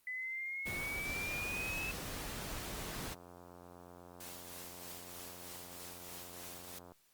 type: exponential sweep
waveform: sine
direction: up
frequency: 2000 to 2618 Hz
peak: -38 dBFS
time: 0.07-1.91 s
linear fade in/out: 2 ms
type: noise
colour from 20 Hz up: pink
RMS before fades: -43 dBFS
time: 0.65-3.15 s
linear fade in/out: 20 ms
type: click train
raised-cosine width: 1 ms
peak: -40 dBFS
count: 367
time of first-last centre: 2.77-6.92 s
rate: 88.2 Hz
type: noise with tremolo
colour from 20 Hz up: white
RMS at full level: -48 dBFS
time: 4.2-6.79 s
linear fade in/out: 5 ms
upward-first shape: triangle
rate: 3.2 Hz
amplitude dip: 45%
effects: white hiss -71 dBFS RMS until 7.13 s + Opus 32 kbps